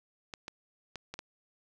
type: clicks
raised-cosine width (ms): 0.2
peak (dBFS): -23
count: 5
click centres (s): 0.338 / 0.481 / 0.957 / 1.14 / 1.191
effects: none